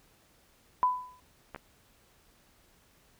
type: tone with exponential decay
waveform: sine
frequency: 1000 Hz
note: B5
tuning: 21 cents sharp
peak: -19 dBFS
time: 0.83-1.2 s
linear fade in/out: 0 ms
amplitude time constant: 79 ms
type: clicks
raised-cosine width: 0.5 ms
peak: -25 / -27 dBFS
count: 2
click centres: 1.547 / 1.561 s
effects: pink hiss -64 dBFS RMS until 3.19 s